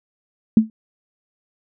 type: tone with exponential decay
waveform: sine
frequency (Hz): 220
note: A3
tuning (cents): 0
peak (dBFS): -4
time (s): 0.57-0.7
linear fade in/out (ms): 2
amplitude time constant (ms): 27
effects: none